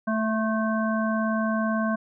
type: harmonic tone with a mistuned harmonic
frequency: 220.5 Hz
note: A3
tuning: 4 cents sharp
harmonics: 1 / 3 / 5 / 7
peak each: -24 / -29 / -31 / -32 dBFS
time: 0.07-1.96 s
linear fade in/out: 10 ms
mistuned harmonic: 5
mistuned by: -32 cents
effects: none